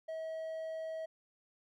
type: tone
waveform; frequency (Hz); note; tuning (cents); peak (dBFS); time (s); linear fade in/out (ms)
triangle; 642; E5; -46; -36; 0.08-1.06; 10
effects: none